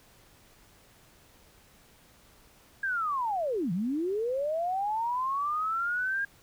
sine linear two-way sweep, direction down then up, 1628 to 160.7 to 1628 Hz, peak -27 dBFS, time 2.83-6.25 s, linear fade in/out 5 ms, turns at 3.72 s, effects pink hiss -59 dBFS RMS until 6.42 s

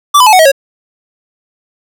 square tone with pitch steps, 1164 / 1001.7 / 862 / 741.8 / 638.4 / 549.3 Hz, D6 / B5 / A5 / F#5 / D#5 / C#5, -16 / +24 / -36 / +4 / +44 / -16 cents, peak -3 dBFS, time 0.14-0.518 s, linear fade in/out 10 ms, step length 63 ms, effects none

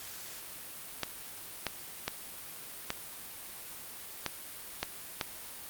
clicks, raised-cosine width 0.2 ms, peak -13 dBFS, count 7, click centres 1.033 / 1.667 / 2.08 / 2.904 / 4.263 / 4.83 / 5.212 s, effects white hiss -45 dBFS RMS until 5.69 s + Opus 48 kbps

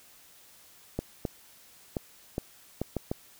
clicks, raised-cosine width 2 ms, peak -16 dBFS, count 7, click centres 0.99 / 1.252 / 1.968 / 2.381 / 2.816 / 2.967 / 3.115 s, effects white hiss -56 dBFS RMS until 3.39 s

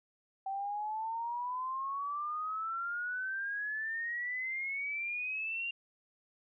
sine exponential sweep, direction up, 770 to 2794 Hz, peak -34 dBFS, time 0.46-5.71 s, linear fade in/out 5 ms, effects none

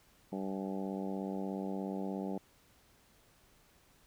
harmonic tone with a mistuned harmonic, 96.8 Hz, G2, 21 cents flat, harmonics 2 / 3 / 4 / 5 / 6 / 7 / 8 / 9, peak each -38 / -42 / -44 / -46 / -48 / -49 / -50 / -51 dBFS, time 0.32-2.38 s, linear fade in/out 5 ms, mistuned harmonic 9, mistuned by -40 cents, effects pink hiss -66 dBFS RMS until 4.06 s

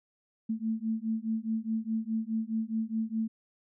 sine beating tone pair, 220 / 224.8 Hz, A3 / A3, 0 / +37 cents, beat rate 4.8 Hz, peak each -32 / -32 dBFS, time 0.49-3.28 s, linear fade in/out 10 ms, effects none

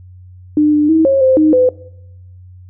sine tone with pitch steps, 300.5 / 298.3 / 320.7 / 543 / 522 / 309.8 / 506 Hz, D4 / D4 / E4 / C#5 / C5 / D#4 / B4, +40 / +27 / -48 / -36 / -4 / -7 / +42 cents, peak -7 dBFS, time 0.57-1.69 s, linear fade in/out 2 ms, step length 160 ms, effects noise-tail reverb RT60 0.8 s tail -20 dB re dry + added 91 Hz sine -35 dBFS peak until 2.69 s

